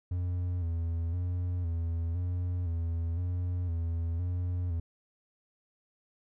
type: tone with vibrato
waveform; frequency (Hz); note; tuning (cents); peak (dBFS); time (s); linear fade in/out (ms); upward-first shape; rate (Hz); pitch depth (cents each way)
triangle; 86.2; F2; -22; -27; 0.11-4.8; 5; square; 0.98; 56
effects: none